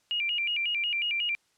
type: tone with vibrato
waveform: sine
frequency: 2605 Hz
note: E7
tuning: 21 cents flat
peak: -26 dBFS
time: 0.11-1.35 s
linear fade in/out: 0 ms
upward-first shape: square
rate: 5.5 Hz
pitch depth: 170 cents each way
effects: white hiss -69 dBFS RMS until 1.57 s + low-pass 8000 Hz 12 dB/octave